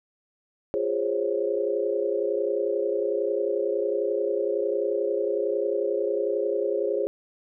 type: chord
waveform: sine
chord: Db major seventh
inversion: first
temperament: equal with one note detuned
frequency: 349.2 / 410.5 / 523.3 / 554.4 Hz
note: F4 / Ab4 / C5 / Db5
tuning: 0 / -20 / 0 / 0 cents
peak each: -31 / -26 / -29 / -30 dBFS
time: 0.74-7.07 s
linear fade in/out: 0 ms
effects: none